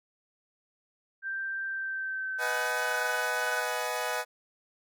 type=tone with pitch glide; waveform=sine; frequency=1571 to 1500.1 Hz; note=G6 to F#6; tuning=+3 to +23 cents; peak=-31 dBFS; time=1.22-3.65 s; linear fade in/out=50 ms; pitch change=-80 cents; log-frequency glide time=1.66-3.18 s
type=chord; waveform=20% pulse; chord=G# minor seventh; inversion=first; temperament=equal with one note detuned; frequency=493.9 / 622.3 / 740 / 843.2 Hz; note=B4 / D#5 / F#5 / G#5; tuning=0 / 0 / 0 / +26 cents; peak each=-30 / -30 / -32 / -31 dBFS; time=2.38-4.25 s; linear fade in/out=50 ms
effects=none